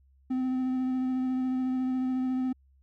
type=tone with vibrato; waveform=triangle; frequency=257.3 Hz; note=C4; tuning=29 cents flat; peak=-24 dBFS; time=0.3-2.53 s; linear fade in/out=10 ms; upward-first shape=sine; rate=14 Hz; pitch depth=14 cents each way; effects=added 67 Hz sine -59 dBFS peak until 2.82 s